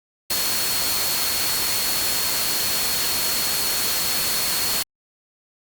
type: tone in noise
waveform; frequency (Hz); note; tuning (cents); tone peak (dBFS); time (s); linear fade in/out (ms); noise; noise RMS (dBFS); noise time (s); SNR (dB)
sine; 4329; C#8; -42; -27; 0.3-4.83; 5; white; -23; 0.3-4.83; -7
effects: Opus 48 kbps